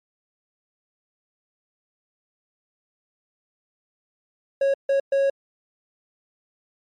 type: tone bursts at uneven times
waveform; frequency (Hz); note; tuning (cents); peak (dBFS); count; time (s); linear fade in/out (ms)
triangle; 550; C#5; -14; -15; 3; 4.61-4.74 / 4.89-5 / 5.12-5.3; 5
effects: MP3 48 kbps